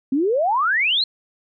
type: exponential sweep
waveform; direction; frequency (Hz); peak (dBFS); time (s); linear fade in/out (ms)
sine; up; 253.9 to 4309; -16; 0.12-1.04; 5
effects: none